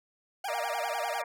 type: tone with vibrato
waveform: 40% pulse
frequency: 694 Hz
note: F5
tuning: 11 cents flat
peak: -31 dBFS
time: 0.44-1.22 s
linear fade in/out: 5 ms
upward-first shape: sine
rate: 10 Hz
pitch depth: 290 cents each way
type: harmonic tone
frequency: 234.8 Hz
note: A#3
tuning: 13 cents sharp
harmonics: 2 / 3 / 4 / 5 / 6 / 7 / 8 / 9 / 10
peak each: -46 / -39 / -38 / -43 / -48 / -45 / -45 / -48 / -48 dBFS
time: 0.48-1.24 s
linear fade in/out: 5 ms
effects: none